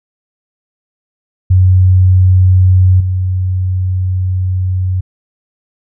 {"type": "tone with level steps", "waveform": "sine", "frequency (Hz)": 92.5, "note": "F#2", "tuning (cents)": 0, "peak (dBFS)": [-4, -11], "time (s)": [1.5, 5.01], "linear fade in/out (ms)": 10, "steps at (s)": 3, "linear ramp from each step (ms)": 5, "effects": []}